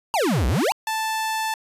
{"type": "exponential two-way sweep", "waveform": "square", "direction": "down then up", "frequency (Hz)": [979, 56, 979], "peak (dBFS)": -19, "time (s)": [0.14, 0.72], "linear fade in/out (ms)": 0, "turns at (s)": 0.47}
{"type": "tone", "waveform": "sawtooth", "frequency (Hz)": 880, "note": "A5", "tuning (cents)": 0, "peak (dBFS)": -19, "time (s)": [0.87, 1.54], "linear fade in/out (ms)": 2}
{"effects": ["resampled to 32000 Hz"]}